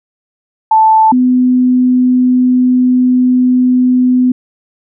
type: tone pair in turn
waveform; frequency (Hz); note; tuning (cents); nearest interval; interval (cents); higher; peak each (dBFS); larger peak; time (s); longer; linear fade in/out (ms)
sine; 879 / 251.7; A5 / B3; -2 / +33; octave + minor seventh; 2165; first; -4 / -6; first; 0.71-1.12 / 1.12-4.32; second; 5
effects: none